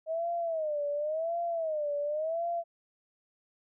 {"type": "tone with vibrato", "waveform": "sine", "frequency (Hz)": 630, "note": "D#5", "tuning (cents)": 21, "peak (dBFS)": -29, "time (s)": [0.06, 2.64], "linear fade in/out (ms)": 50, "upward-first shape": "sine", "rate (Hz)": 0.92, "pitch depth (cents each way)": 150, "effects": []}